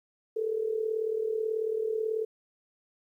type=tone with amplitude modulation; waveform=sine; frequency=440 Hz; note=A4; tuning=in tune; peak=-24 dBFS; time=0.36-2.25 s; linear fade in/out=10 ms; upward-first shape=sine; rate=38.3 Hz; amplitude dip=70%; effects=11-bit